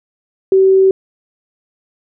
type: tone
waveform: sine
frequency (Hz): 382.7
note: G4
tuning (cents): -42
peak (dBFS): -6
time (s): 0.52-0.91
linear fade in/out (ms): 2
effects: none